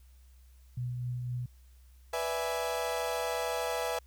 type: tone with tremolo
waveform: sine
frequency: 123.47 Hz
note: B2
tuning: in tune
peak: -31 dBFS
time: 0.77-1.46 s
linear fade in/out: 5 ms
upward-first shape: triangle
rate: 3.9 Hz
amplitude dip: 30%
type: chord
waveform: 35% pulse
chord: E dominant seventh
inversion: second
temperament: equal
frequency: 493.9 / 587.3 / 659.3 / 830.6 Hz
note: B4 / D5 / E5 / G#5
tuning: 0 / 0 / 0 / 0 cents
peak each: -33 / -39 / -34 / -36 dBFS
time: 2.13-3.99 s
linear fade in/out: 5 ms
effects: added 63 Hz sine -54 dBFS peak until 4.06 s + white hiss -69 dBFS RMS until 4.06 s